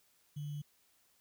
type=tone with sample-and-hold; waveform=sine; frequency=146.6 Hz; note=D3; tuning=3 cents flat; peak=-38 dBFS; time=0.36-0.62 s; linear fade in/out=10 ms; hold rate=3150 Hz; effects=white hiss -71 dBFS RMS until 1.2 s